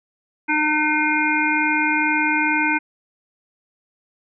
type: harmonic tone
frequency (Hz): 303.7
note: D#4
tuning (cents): -42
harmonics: 1 / 3 / 5 / 7 / 8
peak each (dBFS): -23 / -23 / -23 / -23 / -23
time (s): 0.48-2.79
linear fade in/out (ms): 20
effects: none